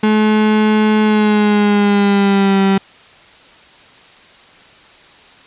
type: tone with pitch glide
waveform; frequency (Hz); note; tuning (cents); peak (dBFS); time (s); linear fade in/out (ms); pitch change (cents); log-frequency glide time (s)
35% pulse; 214.6 to 194.53; A3 to G3; -43 to -13; -8; 0.03-2.78; 5; -170; 1.03-2.61
effects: white hiss -43 dBFS RMS until 5.46 s + resampled to 8000 Hz

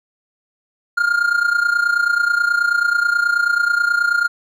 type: tone with amplitude modulation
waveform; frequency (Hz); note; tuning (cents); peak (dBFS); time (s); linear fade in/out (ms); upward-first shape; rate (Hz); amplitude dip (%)
triangle; 1409; F6; +15; -9; 0.97-4.28; 10; sine; 29.3; 75
effects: none

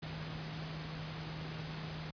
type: tone in noise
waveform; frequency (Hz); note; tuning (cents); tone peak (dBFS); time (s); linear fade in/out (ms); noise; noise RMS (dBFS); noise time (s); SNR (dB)
sine; 157.2; D#3; +18; -42; 0.02-2.11; 10; pink; -45; 0.02-2.11; 0
effects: high-pass 60 Hz 12 dB/octave + resampled to 11025 Hz

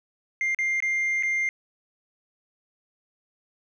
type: tone with dropouts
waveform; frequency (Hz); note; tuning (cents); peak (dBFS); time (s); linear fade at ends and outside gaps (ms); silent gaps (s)
sine; 2100; C7; +6; -20; 0.41-1.49; 1; 0.547-0.588 / 0.803-0.824 / 1.226-1.233
effects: tanh soft clip ceiling -21 dBFS

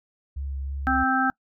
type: tone with vibrato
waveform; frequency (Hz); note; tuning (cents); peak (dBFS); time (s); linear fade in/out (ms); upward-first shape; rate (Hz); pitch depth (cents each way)
sine; 68.6; C#2; -17; -28; 0.36-1.04; 10; sine; 3.2; 19
type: harmonic tone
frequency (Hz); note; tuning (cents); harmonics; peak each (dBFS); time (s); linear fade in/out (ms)
261.6; C4; 0; 1 / 3 / 5 / 6; -25 / -25 / -25 / -25; 0.87-1.3; 0
effects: noise-tail reverb RT60 0.1 s tail -26 dB re dry

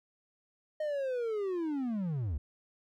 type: linear sweep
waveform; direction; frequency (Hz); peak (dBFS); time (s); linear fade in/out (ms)
triangle; down; 622 to 63.2; -29; 0.8-2.38; 5
effects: none

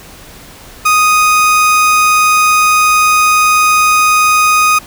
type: tone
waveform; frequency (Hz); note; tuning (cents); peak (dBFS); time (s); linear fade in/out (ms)
30% pulse; 1244.5; D#6; 0; -4; 0.85-4.79; 10
effects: pink hiss -35 dBFS RMS until 4.86 s

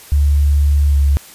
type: tone with pitch glide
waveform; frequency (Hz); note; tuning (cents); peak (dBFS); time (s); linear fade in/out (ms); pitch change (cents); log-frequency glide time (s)
sine; 72.1 to 70.45; D2 to C#2; -31 to +29; -9; 0.12-1.17; 0; -40; 0.9-0.96
effects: white hiss -39 dBFS RMS until 1.34 s + resampled to 32000 Hz

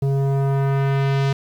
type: tone with low-pass filter sweep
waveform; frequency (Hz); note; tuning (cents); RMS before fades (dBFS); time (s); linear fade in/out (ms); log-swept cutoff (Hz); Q
square; 137.4; C#3; -15; -19; 0.02-1.33; 5; 450 to 4900; 0.88
effects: 8-bit

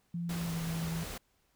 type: tone with pitch glide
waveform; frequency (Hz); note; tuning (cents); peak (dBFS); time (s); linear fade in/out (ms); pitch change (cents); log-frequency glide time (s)
sine; 171.3 to 164.51; F3 to E3; -33 to -3; -33; 0.14-1.04; 5; -70; 0.33-0.62
type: noise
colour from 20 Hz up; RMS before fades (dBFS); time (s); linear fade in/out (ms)
pink; -42; 0.29-1.18; 5
effects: pink hiss -73 dBFS RMS until 1.55 s

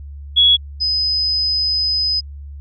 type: tone pair in turn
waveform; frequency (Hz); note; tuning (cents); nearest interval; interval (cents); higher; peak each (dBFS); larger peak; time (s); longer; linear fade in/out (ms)
sine; 3358 / 5031; G#7 / D#8; +18 / +18; perfect fifth; 700; second; -8 / -15; first; 0.36-0.57 / 0.8-2.21; second; 20
effects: added 71 Hz sine -30 dBFS peak until 2.6 s

